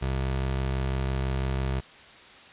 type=tone; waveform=25% pulse; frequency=66 Hz; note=C2; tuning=16 cents sharp; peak=-22 dBFS; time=0.01-1.81 s; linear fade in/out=20 ms; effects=white hiss -49 dBFS RMS until 2.52 s + resampled to 8000 Hz